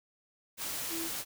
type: tone in noise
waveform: sine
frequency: 329.6 Hz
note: E4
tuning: in tune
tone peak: -37 dBFS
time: 0.89-1.1 s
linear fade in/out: 50 ms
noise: white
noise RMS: -37 dBFS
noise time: 0.57-1.25 s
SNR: -3 dB
effects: none